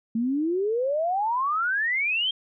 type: exponential sweep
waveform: sine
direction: up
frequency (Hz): 220.2 to 3223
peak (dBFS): -22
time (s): 0.15-2.31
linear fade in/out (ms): 5
effects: none